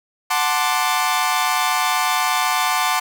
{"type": "chord", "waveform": "sawtooth", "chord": "D dominant seventh", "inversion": "first", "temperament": "equal", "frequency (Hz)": [740, 880, 1046.5, 1174.7], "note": ["F#5", "A5", "C6", "D6"], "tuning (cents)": [0, 0, 0, 0], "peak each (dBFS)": -19, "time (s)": [0.3, 3], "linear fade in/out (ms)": 10, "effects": []}